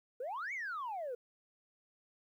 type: exponential two-way sweep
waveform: sine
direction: up then down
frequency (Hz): 466.2 to 2291 to 466.2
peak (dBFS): -36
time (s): 0.2-1.15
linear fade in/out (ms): 5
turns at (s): 0.53
effects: tanh soft clip ceiling -35 dBFS + 12-bit